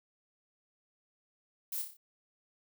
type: noise with echo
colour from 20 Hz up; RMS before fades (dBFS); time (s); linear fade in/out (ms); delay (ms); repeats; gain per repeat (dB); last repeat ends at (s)
violet; -37; 1.72-1.82; 5; 30; 5; -5; 1.97
effects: none